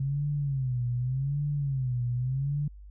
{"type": "tone with vibrato", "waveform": "sine", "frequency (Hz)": 133.2, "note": "C3", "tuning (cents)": 31, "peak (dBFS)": -26, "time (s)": [0, 2.68], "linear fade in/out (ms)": 5, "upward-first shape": "sine", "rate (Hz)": 0.85, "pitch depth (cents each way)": 160, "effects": ["added 50 Hz sine -44 dBFS peak until 2.9 s"]}